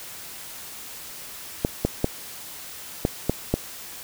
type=clicks; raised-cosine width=2 ms; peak=-6 dBFS; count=6; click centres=1.649 / 1.85 / 2.044 / 3.051 / 3.296 / 3.54 s; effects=white hiss -39 dBFS RMS until 4.03 s